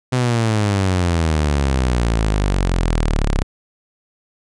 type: exponential sweep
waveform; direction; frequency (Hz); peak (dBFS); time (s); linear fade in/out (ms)
sawtooth; down; 128.7 to 33.04; -11; 0.12-3.43; 10
effects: resampled to 22050 Hz